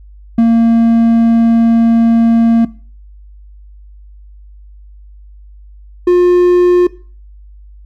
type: tone pair in turn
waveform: triangle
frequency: 229.8 / 355.9 Hz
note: A#3 / F4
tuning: -25 / +33 cents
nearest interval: minor sixth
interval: 758 cents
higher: second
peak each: -3 dBFS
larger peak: neither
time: 0.38-2.65 / 6.07-6.87 s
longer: first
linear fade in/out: 5 ms
effects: noise-tail reverb RT60 0.4 s tail -19 dB re dry + added 50 Hz sine -34 dBFS peak until 7.85 s